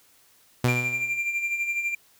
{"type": "tone with exponential decay", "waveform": "sawtooth", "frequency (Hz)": 123.47, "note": "B2", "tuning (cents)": 0, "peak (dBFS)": -14, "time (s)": [0.64, 1.2], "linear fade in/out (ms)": 5, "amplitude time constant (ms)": 120}
{"type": "tone with tremolo", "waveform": "triangle", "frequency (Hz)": 2377, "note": "D7", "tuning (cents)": 20, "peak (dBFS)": -21, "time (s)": [0.68, 1.95], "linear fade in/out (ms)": 5, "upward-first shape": "sine", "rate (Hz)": 12, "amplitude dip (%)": 55}
{"effects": ["white hiss -59 dBFS RMS until 2.19 s"]}